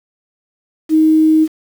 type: tone with quantisation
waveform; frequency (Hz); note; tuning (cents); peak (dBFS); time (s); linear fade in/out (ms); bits
sine; 314.4; D#4; +18; -7; 0.89-1.48; 50; 6
effects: none